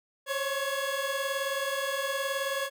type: tone cluster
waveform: 30% pulse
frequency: 537 / 556 / 1684 Hz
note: C5 / C#5 / G#6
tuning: +45 / +5 / +24 cents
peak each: -31 dBFS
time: 0.26-2.7 s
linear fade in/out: 50 ms
effects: none